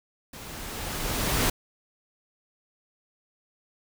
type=noise with level ramp; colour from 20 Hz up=pink; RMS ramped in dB=-42 to -23 dBFS; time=0.33-1.5 s; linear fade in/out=5 ms; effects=none